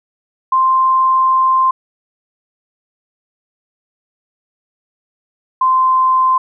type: tone pair in turn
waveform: sine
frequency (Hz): 1046.5 / 1038.1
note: C6 / C6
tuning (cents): 0 / -14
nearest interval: unison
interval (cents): 14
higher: first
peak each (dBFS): -9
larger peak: neither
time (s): 0.52-1.71 / 5.61-6.38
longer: first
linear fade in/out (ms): 5
effects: none